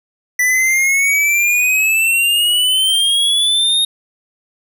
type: exponential sweep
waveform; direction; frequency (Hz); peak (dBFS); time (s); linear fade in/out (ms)
square; up; 1973 to 3729; -12; 0.39-3.85; 5
effects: none